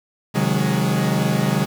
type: chord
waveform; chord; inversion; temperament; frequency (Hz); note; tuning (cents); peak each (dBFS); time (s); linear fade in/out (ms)
40% pulse; Ab dominant seventh; first; equal with one note detuned; 133.72 / 155.56 / 185 / 207.7; C3 / Eb3 / Gb3 / Ab3; +38 / 0 / 0 / 0; -22; 0.34-1.66; 20
effects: 7-bit